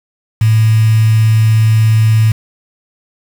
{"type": "tone with quantisation", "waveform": "sine", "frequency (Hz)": 110.4, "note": "A2", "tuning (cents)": 6, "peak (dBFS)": -6, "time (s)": [0.41, 2.32], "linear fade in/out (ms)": 5, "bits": 4, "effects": []}